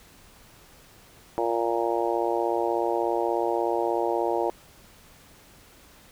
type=harmonic tone; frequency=116.54 Hz; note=A#2; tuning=in tune; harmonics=3 / 4 / 5 / 6 / 7 / 8; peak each=-28 / -29 / -30 / -31 / -31 / -32 dBFS; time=1.38-4.5 s; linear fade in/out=0 ms; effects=pink hiss -53 dBFS RMS until 6.11 s